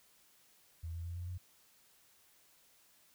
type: tone with pitch steps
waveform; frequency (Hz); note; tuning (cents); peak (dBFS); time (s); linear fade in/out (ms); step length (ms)
sine; 82.41 / 84.24 / 86.11 / 88.02 / 89.97; E2 / E2 / F2 / F2 / F#2; 0 / +38 / -24 / +14 / -48; -39; 0.83-1.38; 10; 110
effects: white hiss -67 dBFS RMS until 3.14 s